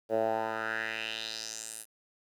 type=tone with band-pass filter sweep; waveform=10% pulse; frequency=111.2 Hz; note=A2; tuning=19 cents sharp; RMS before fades=-34 dBFS; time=0.09-1.86 s; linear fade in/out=50 ms; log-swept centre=520 to 11000 Hz; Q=3.3; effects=10-bit